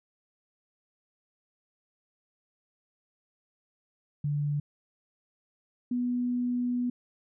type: tone pair in turn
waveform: sine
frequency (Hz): 146 / 245.5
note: D3 / B3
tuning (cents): -10 / -10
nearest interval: major sixth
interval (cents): 900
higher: second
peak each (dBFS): -26 / -26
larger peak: neither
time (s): 4.24-4.6 / 5.91-6.9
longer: second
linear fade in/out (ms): 5
effects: none